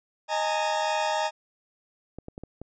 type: chord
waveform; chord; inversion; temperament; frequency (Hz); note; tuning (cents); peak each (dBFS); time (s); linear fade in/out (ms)
40% pulse; D# suspended fourth; none; equal with one note detuned; 622.3 / 830.6 / 913.7; D#5 / G#5 / A#5; 0 / 0 / -35; -28; 0.28-1.31; 50
type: clicks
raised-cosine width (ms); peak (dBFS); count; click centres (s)
2; -25; 5; 2.186 / 2.284 / 2.379 / 2.436 / 2.616
effects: resampled to 16000 Hz